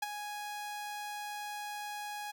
sawtooth tone with ADSR envelope, 830.6 Hz, G#5, in tune, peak -26 dBFS, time 0.02-2.32 s, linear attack 8 ms, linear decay 20 ms, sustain -9 dB, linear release 18 ms, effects none

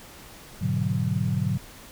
sine chord, G# half-diminished seventh, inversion none, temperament equal, 103.83 / 123.47 / 146.83 / 185 Hz, G#2 / B2 / D3 / F#3, 0 / 0 / 0 / 0 cents, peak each -28 dBFS, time 0.61-1.58 s, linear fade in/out 10 ms, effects pink hiss -46 dBFS RMS until 1.91 s

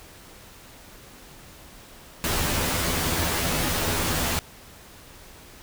pink noise with comb filter, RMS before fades -25 dBFS, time 2.24-4.39 s, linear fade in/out 0 ms, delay 12 ms, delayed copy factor +0.75, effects pink hiss -47 dBFS RMS until 5.62 s

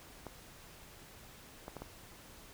clicks, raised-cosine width 1 ms, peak -29 dBFS, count 4, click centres 0.267 / 1.681 / 1.767 / 1.82 s, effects pink hiss -55 dBFS RMS until 2.53 s

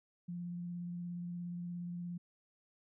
sine tone with vibrato, 174.61 Hz, F3, in tune, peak -39 dBFS, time 0.28-2.18 s, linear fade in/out 10 ms, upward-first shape square, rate 17 Hz, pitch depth 11 cents each way, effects none

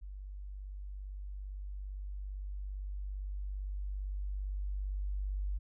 sine tone with level ramp, 48.82 Hz, G1, 6 cents flat, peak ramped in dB -42 to -32 dBFS, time 0.01-5.59 s, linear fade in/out 20 ms, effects none

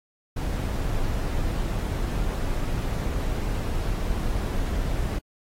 brown noise, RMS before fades -26 dBFS, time 0.36-5.19 s, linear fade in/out 10 ms, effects AAC 48 kbps

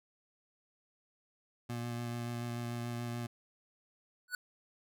25% pulse tone with vibrato, 119.2 Hz, A#2, 39 cents sharp, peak -33 dBFS, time 1.69-3.27 s, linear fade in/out 10 ms, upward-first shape sine, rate 6.9 Hz, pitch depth 14 cents each way
square tone with exponential growth, 1479 Hz, F#6, 1 cent flat, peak -31 dBFS, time 4.28-4.35 s, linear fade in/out 2 ms, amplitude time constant 15 ms
effects none

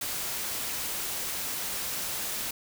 white noise, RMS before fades -33 dBFS, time 0.01-2.51 s, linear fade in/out 5 ms, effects none

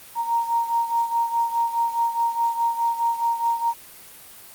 sine beating tone pair, 929 / 933.8 Hz, A#5 / A#5, -6 / +3 cents, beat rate 4.8 Hz, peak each -21 / -26 dBFS, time 0.15-3.74 s, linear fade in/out 50 ms, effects white hiss -44 dBFS RMS until 4.54 s + Opus 32 kbps

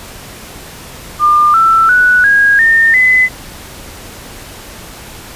sine tone with pitch steps, 1200 / 1331.5 / 1477.4 / 1639.2 / 1818.9 / 2018 Hz, D6 / E6 / F#6 / G#6 / A#6 / B6, +37 / +17 / -3 / -23 / -43 / +37 cents, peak -5 dBFS, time 1.19-3.29 s, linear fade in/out 50 ms, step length 350 ms, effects pink hiss -31 dBFS RMS until 5.35 s + resampled to 32000 Hz

